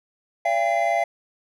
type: tone cluster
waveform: triangle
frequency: 575 / 679 / 803 / 2057 Hz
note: D5 / F5 / G5 / C7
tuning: -37 / -49 / +41 / -30 cents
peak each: -27 / -19 / -23 / -27 dBFS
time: 0.45-1.04 s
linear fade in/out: 5 ms
effects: none